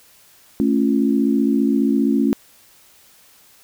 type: chord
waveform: sine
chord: A augmented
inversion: none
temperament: just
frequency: 220 / 275 / 343.8 Hz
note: A3 / C#4 / E#4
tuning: 0 / -14 / -27 cents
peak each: -18 / -17 / -23 dBFS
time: 0.6-2.33 s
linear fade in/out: 0 ms
effects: white hiss -51 dBFS RMS until 3.63 s